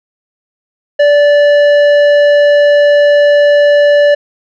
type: tone with tanh clipping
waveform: triangle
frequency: 582 Hz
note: D5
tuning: 16 cents flat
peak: -6 dBFS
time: 0.99-4.15 s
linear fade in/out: 10 ms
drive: 15 dB
effects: none